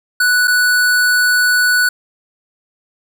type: tone with dropouts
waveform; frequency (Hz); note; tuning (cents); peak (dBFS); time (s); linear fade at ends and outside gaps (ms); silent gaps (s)
square; 1480; F#6; 0; -11; 0.2-1.89; 5; 0.474-0.478
effects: none